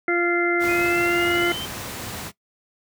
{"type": "harmonic tone", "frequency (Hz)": 347, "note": "F4", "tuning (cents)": -11, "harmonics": [1, 2, 4, 5, 6], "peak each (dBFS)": [-21, -29, -25, -35, -24], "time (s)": [0.08, 1.52], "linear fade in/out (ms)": 2}
{"type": "noise", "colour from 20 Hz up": "pink", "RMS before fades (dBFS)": -32, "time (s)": [0.59, 2.32], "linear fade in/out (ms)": 50}
{"type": "linear sweep", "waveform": "sine", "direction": "up", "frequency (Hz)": [2468, 3136], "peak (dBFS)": -29, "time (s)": [0.68, 1.66], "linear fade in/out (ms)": 10}
{"effects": ["noise-tail reverb RT60 0.1 s tail -18 dB re dry", "high-pass 80 Hz 12 dB/octave"]}